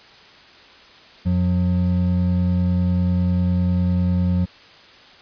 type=tone pair together; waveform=triangle; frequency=90 / 180 Hz; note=F#2 / F#3; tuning=-47 / -47 cents; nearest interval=octave; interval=1200 cents; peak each=-17 dBFS; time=1.25-4.46 s; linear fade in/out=20 ms; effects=white hiss -46 dBFS RMS until 5.21 s + resampled to 11025 Hz